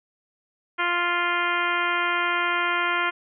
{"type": "harmonic tone", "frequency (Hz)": 349.2, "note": "F4", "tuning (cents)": 0, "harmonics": [1, 2, 3, 4, 5, 6, 7, 8, 9], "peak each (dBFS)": [-33, -33, -27, -26, -31, -29, -32, -37, -36], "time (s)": [0.78, 3.11], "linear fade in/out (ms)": 20, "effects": []}